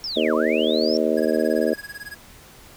sine linear two-way sweep, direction down then up, 5520 to 950 to 5520 Hz, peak -26 dBFS, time 0.04-0.97 s, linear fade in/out 0 ms, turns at 0.34 s
harmonic tone, 78.3 Hz, D#2, 11 cents sharp, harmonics 3 / 4 / 5 / 6 / 7 / 8, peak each -25 / -25 / -25 / -25 / -25 / -25 dBFS, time 0.16-1.74 s, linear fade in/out 10 ms
square tone with tremolo, 1661.2 Hz, G#6, in tune, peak -32 dBFS, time 1.17-2.15 s, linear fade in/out 5 ms, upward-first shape sine, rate 18 Hz, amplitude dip 100%
effects pink hiss -47 dBFS RMS until 2.76 s

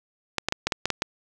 clicks, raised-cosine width 0.2 ms, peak -6 dBFS, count 8, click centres 0.383 / 0.486 / 0.524 / 0.67 / 0.722 / 0.856 / 0.903 / 1.021 s, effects none

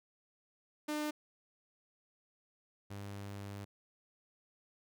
sawtooth tone pair in turn, 300.9 / 100.41 Hz, D4 / G2, +42 / +42 cents, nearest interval octave + perfect fifth, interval 1900 cents, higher first, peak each -31 / -39 dBFS, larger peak first, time 0.88-1.11 / 2.9-3.65 s, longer second, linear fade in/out 10 ms, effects none

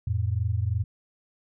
sine tone pair together, 88.5 / 111.5 Hz, F2 / A2, +23 / +23 cents, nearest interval major third, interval 400 cents, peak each -26 dBFS, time 0.07-0.84 s, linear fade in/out 5 ms, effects none

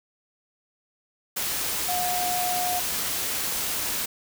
sine tone in noise, 720 Hz, F#5, 47 cents flat, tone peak -26 dBFS, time 1.88-2.8 s, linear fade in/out 10 ms, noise white, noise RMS -28 dBFS, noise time 1.36-4.06 s, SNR -1 dB, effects none

